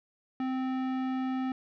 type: tone with tanh clipping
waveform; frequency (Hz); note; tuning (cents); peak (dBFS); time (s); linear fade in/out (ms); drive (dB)
sine; 260; C4; -11; -31; 0.4-1.52; 2; 17
effects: none